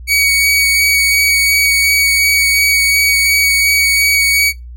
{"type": "tone with vibrato", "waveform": "sawtooth", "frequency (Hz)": 2251, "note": "C#7", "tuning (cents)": 26, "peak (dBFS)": -6, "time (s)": [0.07, 4.53], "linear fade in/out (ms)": 50, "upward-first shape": "triangle", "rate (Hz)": 2.8, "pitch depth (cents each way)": 13, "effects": ["noise-tail reverb RT60 0.2 s tail -21 dB re dry", "added 60 Hz sine -28 dBFS peak until 4.76 s"]}